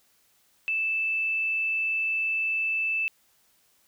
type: tone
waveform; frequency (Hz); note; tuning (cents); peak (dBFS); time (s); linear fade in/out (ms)
sine; 2637; E7; 0; -24; 0.68-3.08; 0
effects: white hiss -65 dBFS RMS until 3.87 s